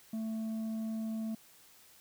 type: tone with tanh clipping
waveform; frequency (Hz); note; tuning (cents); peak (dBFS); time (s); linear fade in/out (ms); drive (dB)
sine; 221.3; A3; +10; -35; 0.13-1.35; 5; 5
effects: white hiss -60 dBFS RMS until 2 s